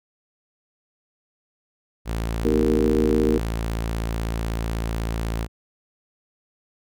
sawtooth tone, 56.1 Hz, A1, 34 cents sharp, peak -20 dBFS, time 2.05-5.48 s, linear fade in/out 50 ms
harmonic tone, 77.1 Hz, D#2, 15 cents flat, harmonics 3 / 4 / 5 / 6, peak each -23 / -23 / -23 / -23 dBFS, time 2.44-3.39 s, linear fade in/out 20 ms
effects none

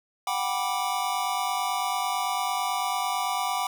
square chord, G major seventh, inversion third, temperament just, 735 / 784 / 980 / 1176 Hz, F#5 / G5 / B5 / D6, -12 / 0 / -14 / +2 cents, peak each -32 dBFS, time 0.27-3.67 s, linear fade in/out 2 ms, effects none

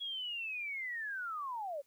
sine linear sweep, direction down, 3347 to 534 Hz, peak -37 dBFS, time 0-1.82 s, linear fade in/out 20 ms, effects white hiss -73 dBFS RMS until 1.86 s

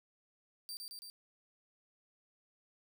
sawtooth tone with echo, 4677 Hz, D8, 8 cents flat, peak -39 dBFS, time 0.69-0.77 s, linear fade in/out 0 ms, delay 110 ms, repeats 3, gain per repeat -2 dB, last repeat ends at 1.1 s, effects none

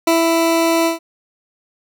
20% pulse tone with ADSR envelope, 331 Hz, E4, 7 cents sharp, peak -6 dBFS, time 0.07-0.99 s, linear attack 5 ms, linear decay 140 ms, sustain -2 dB, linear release 130 ms, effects none

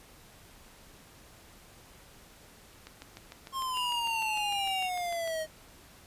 click train, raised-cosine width 0.2 ms, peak -27 dBFS, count 17, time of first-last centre 2.87-5.276 s, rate 6.65 Hz
square exponential sweep, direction down, 1079 to 622.3 Hz, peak -32 dBFS, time 3.52-5.47 s, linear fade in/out 50 ms
triangle tone with vibrato, 2794 Hz, F7, in tune, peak -31 dBFS, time 3.73-4.9 s, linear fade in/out 50 ms, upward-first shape triangle, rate 1.4 Hz, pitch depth 29 cents each way
effects pink hiss -55 dBFS RMS until 6.06 s + resampled to 32000 Hz

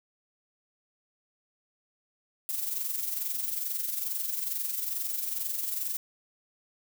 violet noise with amplitude modulation, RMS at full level -30 dBFS, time 2.49-5.97 s, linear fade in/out 0 ms, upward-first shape sine, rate 22.3 Hz, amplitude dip 55%, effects none

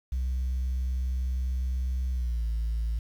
sine tone with pitch glide, 63.7 to 56.1 Hz, C2 to A1, -46 to +34 cents, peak -24 dBFS, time 0.12-2.99 s, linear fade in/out 5 ms, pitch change -220 cents, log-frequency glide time 2.11-2.46 s, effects tanh soft clip ceiling -24 dBFS + 9-bit

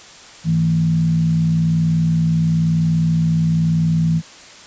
sine tone with frequency modulation, 162.6 Hz, E3, 23 cents flat, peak -13 dBFS, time 0.44-4.22 s, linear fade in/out 50 ms, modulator 61 Hz, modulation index 0.47, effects white hiss -40 dBFS RMS until 4.66 s + resampled to 16000 Hz

